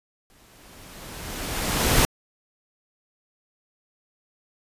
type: noise with exponential growth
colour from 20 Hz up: pink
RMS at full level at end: -17 dBFS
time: 0.3-2.05 s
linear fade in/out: 0 ms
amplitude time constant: 380 ms
effects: resampled to 32000 Hz